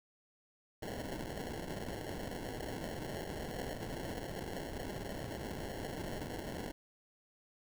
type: noise with sample-and-hold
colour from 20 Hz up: white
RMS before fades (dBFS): -42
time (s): 0.82-6.72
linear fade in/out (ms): 10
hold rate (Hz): 1225
effects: none